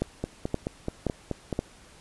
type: two click trains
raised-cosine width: 2 ms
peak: -15 / -12 dBFS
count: 7 / 4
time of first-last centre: 0.24-1.528 / 0.02-1.591 s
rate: 4.66 / 1.91 Hz
effects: pink hiss -53 dBFS RMS until 2 s + resampled to 24000 Hz